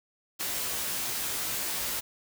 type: noise with comb filter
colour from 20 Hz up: white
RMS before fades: -32 dBFS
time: 0.39-2.01 s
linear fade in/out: 20 ms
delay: 16 ms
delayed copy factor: +0.7
effects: none